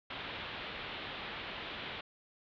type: low-pass noise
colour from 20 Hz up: white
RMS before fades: -43 dBFS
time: 0.1-2.01 s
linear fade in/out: 5 ms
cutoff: 3700 Hz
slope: 48 dB/octave
effects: none

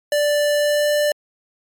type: tone with pitch glide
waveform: square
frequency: 587.3 to 591.4 Hz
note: D5 to D5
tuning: 0 to +12 cents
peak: -16 dBFS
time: 0.12-1.12 s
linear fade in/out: 2 ms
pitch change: +12 cents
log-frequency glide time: 0.56-0.88 s
effects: MP3 96 kbps

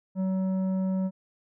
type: tone with tanh clipping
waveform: sine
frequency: 188.7 Hz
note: F#3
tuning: 34 cents sharp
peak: -26 dBFS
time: 0.15-1.11 s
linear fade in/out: 50 ms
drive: 9 dB
effects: none

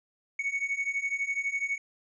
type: beating tone pair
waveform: triangle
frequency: 2216 / 2228 Hz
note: C#7 / C#7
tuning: -1 / +8 cents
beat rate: 12 Hz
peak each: -31 / -29 dBFS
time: 0.39-1.78 s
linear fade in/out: 5 ms
effects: resampled to 16000 Hz

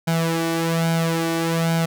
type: tone with flanger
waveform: sawtooth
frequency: 165.1 Hz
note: E3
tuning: 3 cents sharp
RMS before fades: -21 dBFS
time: 0.07-1.86 s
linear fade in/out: 10 ms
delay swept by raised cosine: 1.3 to 2.7 ms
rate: 1.2 Hz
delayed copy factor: +0.7
effects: none

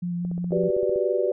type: tone with vibrato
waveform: sine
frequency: 174.9 Hz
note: F3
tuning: 3 cents sharp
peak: -25 dBFS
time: 0.02-0.69 s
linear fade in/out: 10 ms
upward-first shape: square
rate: 5.3 Hz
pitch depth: 12 cents each way
type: click train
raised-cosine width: 2 ms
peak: -26 dBFS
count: 12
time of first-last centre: 0.25-0.96 s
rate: 15.5 Hz
type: chord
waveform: sine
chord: G major seventh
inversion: third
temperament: equal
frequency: 370 / 392 / 493.9 / 587.3 Hz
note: F#4 / G4 / B4 / D5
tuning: 0 / 0 / 0 / 0 cents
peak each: -26 dBFS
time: 0.52-1.32 s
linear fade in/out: 2 ms
effects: none

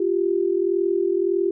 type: tone pair together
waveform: sine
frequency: 349.2 / 390.9 Hz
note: F4 / G4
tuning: 0 / -5 cents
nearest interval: major second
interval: 195 cents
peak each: -21 dBFS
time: 0-1.51 s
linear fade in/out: 5 ms
effects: none

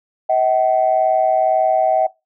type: tone pair together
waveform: sine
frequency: 639 / 760.9 Hz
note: D#5 / F#5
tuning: +46 / +48 cents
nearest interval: minor third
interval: 302 cents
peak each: -15 dBFS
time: 0.29-2.07 s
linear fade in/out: 10 ms
effects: noise-tail reverb RT60 0.2 s tail -18 dB re dry + tanh soft clip ceiling -5 dBFS

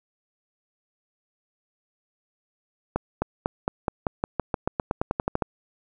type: accelerating click train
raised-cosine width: 1 ms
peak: -9 dBFS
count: 18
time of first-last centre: 2.96-5.422 s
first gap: 260 ms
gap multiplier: 0.92
effects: none

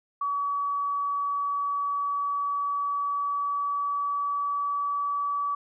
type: tone with pitch glide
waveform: sine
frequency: 1137 to 1146.2 Hz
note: C#6 to D6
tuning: +44 to -42 cents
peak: -25 dBFS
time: 0.21-5.55 s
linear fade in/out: 5 ms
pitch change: +14 cents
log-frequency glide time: 0.36-5.02 s
effects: none

